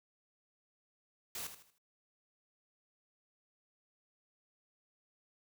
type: noise with echo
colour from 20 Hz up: white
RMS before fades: -42 dBFS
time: 1.35-1.47 s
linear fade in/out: 2 ms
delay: 78 ms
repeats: 4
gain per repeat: -9 dB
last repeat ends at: 1.782 s
effects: none